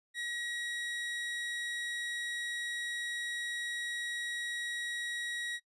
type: tone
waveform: 30% pulse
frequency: 1906 Hz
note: A#6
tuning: 38 cents sharp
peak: -33 dBFS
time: 0.14-5.6 s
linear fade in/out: 50 ms
effects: noise-tail reverb RT60 0.1 s tail -22 dB re dry + resampled to 24000 Hz